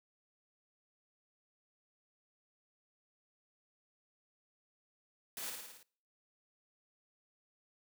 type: noise with echo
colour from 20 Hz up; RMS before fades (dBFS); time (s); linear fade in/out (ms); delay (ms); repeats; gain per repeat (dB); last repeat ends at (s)
white; -43; 5.37-5.5; 2; 55; 6; -3; 5.83
effects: noise-tail reverb RT60 0.5 s tail -23 dB re dry + high-pass 150 Hz 12 dB/octave